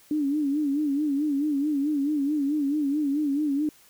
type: tone with vibrato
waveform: sine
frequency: 290 Hz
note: D4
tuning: 22 cents flat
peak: -22 dBFS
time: 0.11-3.69 s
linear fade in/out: 2 ms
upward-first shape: sine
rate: 4.6 Hz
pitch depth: 99 cents each way
effects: white hiss -56 dBFS RMS until 3.89 s